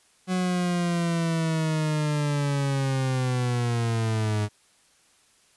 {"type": "linear sweep", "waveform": "40% pulse", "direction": "down", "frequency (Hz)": [185, 103.83], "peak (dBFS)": -22, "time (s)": [0.27, 4.49], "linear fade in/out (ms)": 50, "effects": ["white hiss -61 dBFS RMS until 5.56 s", "resampled to 24000 Hz"]}